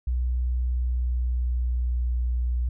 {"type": "tone with pitch glide", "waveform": "sine", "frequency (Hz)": [61.74, 60.75], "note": ["B1", "B1"], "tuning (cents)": [0, -28], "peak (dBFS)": -22, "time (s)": [0.07, 2.69], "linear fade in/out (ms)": 5, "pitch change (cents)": -28, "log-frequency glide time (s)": [0.56, 2.18], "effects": []}